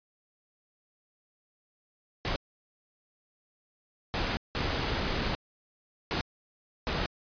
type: noise bursts at uneven times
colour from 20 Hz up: pink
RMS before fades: -30 dBFS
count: 5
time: 2.25-2.36 / 4.14-4.37 / 4.55-5.35 / 6.11-6.21 / 6.87-7.06 s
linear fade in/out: 0 ms
effects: resampled to 11025 Hz